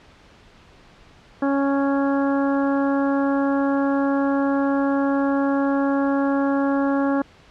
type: harmonic tone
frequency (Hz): 277.3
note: C#4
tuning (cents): +1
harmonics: 1 / 2 / 3 / 4 / 5 / 6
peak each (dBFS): -19 / -25 / -29 / -31 / -33 / -35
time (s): 1.42-7.22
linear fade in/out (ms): 5
effects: pink hiss -50 dBFS RMS until 7.5 s + low-pass 4000 Hz 12 dB/octave